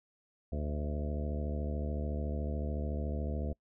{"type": "harmonic tone with a mistuned harmonic", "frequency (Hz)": 73.8, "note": "D2", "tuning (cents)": 9, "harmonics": [1, 2, 3, 4, 5, 6, 7, 8, 9], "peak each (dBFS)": [-34, -42, -41, -46, -48, -47, -46, -52, -47], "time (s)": [0.52, 3.53], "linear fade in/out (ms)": 5, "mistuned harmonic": 8, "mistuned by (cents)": 39, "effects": ["noise-tail reverb RT60 0.1 s tail -26 dB re dry"]}